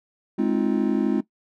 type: chord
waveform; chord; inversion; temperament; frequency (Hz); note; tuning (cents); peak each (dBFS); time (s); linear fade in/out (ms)
triangle; F minor seventh; first; just; 209.5 / 261.9 / 314.3 / 349.2; Ab3 / C4 / Eb4 / F4; +15 / +2 / +18 / 0; -22 / -22 / -24 / -24; 0.38-1.21; 10
effects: noise-tail reverb RT60 0.1 s tail -17 dB re dry